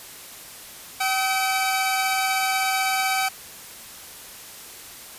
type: tone cluster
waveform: sawtooth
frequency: 765 / 1272 / 2311 Hz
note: G5 / D#6 / D7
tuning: -42 / +38 / -28 cents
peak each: -19 / -26 / -23 dBFS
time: 1-3.29 s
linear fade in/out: 10 ms
effects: white hiss -41 dBFS RMS until 5.18 s + resampled to 32000 Hz